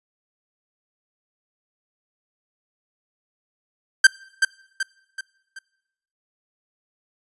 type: tone with echo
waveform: 45% pulse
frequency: 1568 Hz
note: G6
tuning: in tune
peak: -7 dBFS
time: 4.04-4.07 s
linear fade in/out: 5 ms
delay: 380 ms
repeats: 4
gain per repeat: -7 dB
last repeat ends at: 5.59 s
effects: noise-tail reverb RT60 0.9 s tail -24 dB re dry + resampled to 24000 Hz